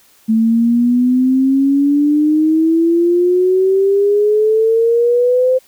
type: exponential sweep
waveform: sine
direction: up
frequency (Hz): 220 to 519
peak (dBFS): -9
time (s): 0.28-5.59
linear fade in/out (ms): 20
effects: white hiss -50 dBFS RMS until 5.67 s